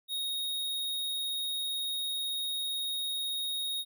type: tone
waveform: square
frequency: 3747 Hz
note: A#7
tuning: 8 cents sharp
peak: -32 dBFS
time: 0.08-3.85 s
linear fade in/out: 50 ms
effects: none